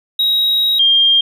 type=tone pair in turn; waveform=triangle / sine; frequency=3811 / 3205 Hz; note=A#7 / G7; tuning=+38 / +38 cents; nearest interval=minor third; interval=300 cents; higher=first; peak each=-10 / -8 dBFS; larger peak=second; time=0.19-0.79 / 0.79-1.21 s; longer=first; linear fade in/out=5 ms; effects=none